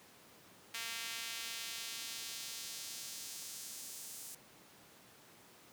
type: tone with high-pass filter sweep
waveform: sawtooth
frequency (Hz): 229.2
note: A#3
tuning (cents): -29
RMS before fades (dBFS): -45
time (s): 0.74-4.35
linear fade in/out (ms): 5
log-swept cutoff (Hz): 2300 to 8200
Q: 1
effects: pink hiss -60 dBFS RMS until 5.72 s + high-pass 150 Hz 12 dB/octave